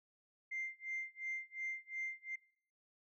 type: tone with tremolo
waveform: sine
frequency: 2093 Hz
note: C7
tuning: in tune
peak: -36 dBFS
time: 0.51-2.36 s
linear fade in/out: 10 ms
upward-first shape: sine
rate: 2.8 Hz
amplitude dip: 95%
effects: noise-tail reverb RT60 0.6 s tail -24 dB re dry + tanh soft clip ceiling -34 dBFS